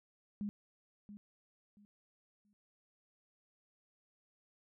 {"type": "tone with echo", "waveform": "sine", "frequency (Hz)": 205.8, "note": "G#3", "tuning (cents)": -16, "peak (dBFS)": -36, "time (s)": [0.41, 0.49], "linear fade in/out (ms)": 0, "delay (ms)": 680, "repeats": 3, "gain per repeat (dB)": -12, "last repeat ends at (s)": 2.53, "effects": []}